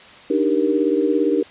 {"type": "chord", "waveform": "sine", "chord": "Eb major seventh", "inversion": "third", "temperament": "equal with one note detuned", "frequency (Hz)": [293.7, 311.1, 392, 469.4], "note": ["D4", "Eb4", "G4", "Bb4"], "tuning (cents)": [0, 0, 0, 12], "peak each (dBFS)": -21, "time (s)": [0.3, 1.43], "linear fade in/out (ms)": 5, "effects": ["white hiss -43 dBFS RMS until 1.5 s", "resampled to 8000 Hz"]}